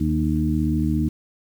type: harmonic tone with a mistuned harmonic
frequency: 77.78 Hz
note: D#2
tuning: in tune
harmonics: 1 / 2 / 3 / 4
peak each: -24 / -24 / -24 / -24 dBFS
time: 0-1.09 s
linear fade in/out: 10 ms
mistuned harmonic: 4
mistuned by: -19 cents
effects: 8-bit